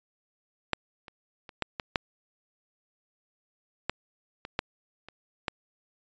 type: clicks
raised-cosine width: 0.3 ms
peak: -8 / -29 / -28 / -11 / -16 / -8 / -11 / -22 / -10 / -28 / -12 dBFS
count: 11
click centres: 0.733 / 1.082 / 1.492 / 1.623 / 1.798 / 1.958 / 3.896 / 4.451 / 4.591 / 5.086 / 5.482 s
effects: resampled to 16000 Hz